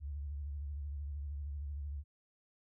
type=tone with vibrato; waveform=sine; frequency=71.9 Hz; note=D2; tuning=36 cents flat; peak=-38 dBFS; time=0-2.04 s; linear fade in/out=50 ms; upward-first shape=sine; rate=13 Hz; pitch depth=86 cents each way; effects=none